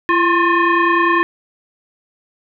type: tone with frequency modulation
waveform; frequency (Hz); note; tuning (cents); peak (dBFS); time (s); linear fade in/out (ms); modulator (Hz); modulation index
sine; 370; F#4; 0; -11; 0.09-1.23; 0; 710; 2.4
effects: none